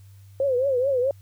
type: tone with vibrato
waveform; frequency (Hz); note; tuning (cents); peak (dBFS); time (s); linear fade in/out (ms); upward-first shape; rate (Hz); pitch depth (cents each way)
sine; 523.3; C5; 0; -19; 0.4-1.11; 2; triangle; 4.6; 150
effects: added 98 Hz sine -45 dBFS peak until 1.21 s + white hiss -62 dBFS RMS until 1.21 s